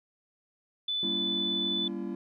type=tone; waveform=sine; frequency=3494 Hz; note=A7; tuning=13 cents flat; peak=-28 dBFS; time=0.88-1.88 s; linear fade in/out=5 ms
type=chord; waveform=triangle; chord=G diminished seventh; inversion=none; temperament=just; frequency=196 / 235.2 / 282.2 / 338.7 Hz; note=G3 / Bb3 / Db4 / Fb4; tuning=0 / +16 / +31 / +47 cents; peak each=-35 / -37 / -39 / -35 dBFS; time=1.03-2.15 s; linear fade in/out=2 ms
effects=none